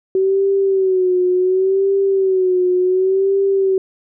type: tone with vibrato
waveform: sine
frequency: 377.5 Hz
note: F#4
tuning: 35 cents sharp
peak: -12 dBFS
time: 0.15-3.78 s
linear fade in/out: 2 ms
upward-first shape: sine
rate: 0.69 Hz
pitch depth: 70 cents each way
effects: none